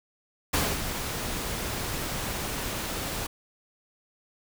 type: noise with ADSR envelope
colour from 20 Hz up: pink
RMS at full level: -24 dBFS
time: 0.53-3.27 s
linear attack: 11 ms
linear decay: 240 ms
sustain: -8 dB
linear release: 9 ms
effects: none